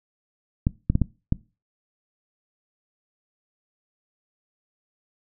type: clicks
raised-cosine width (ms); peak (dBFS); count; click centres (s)
5; -7; 5; 0.669 / 0.9 / 0.954 / 1.017 / 1.324
effects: noise-tail reverb RT60 0.3 s tail -21 dB re dry